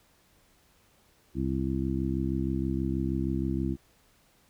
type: harmonic tone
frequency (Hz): 66.3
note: C2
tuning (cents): +23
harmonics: 1 / 2 / 3 / 4 / 5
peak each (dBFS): -33 / -33 / -33 / -33 / -33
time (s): 1.34-3.77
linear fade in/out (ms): 50
effects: pink hiss -64 dBFS RMS until 4.49 s